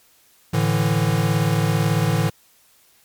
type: chord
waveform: square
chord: A suspended fourth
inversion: none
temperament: equal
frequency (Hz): 110 / 146.83 / 164.81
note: A2 / D3 / E3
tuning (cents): 0 / 0 / 0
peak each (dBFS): -22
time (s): 0.53-2.3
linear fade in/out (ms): 10
effects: white hiss -56 dBFS RMS until 3.04 s + MP3 96 kbps